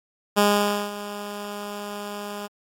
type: tone with ADSR envelope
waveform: 10% pulse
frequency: 205.3 Hz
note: G#3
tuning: 20 cents flat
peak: -7 dBFS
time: 0.36-2.48 s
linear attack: 23 ms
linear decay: 520 ms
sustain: -16 dB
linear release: 23 ms
effects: AAC 64 kbps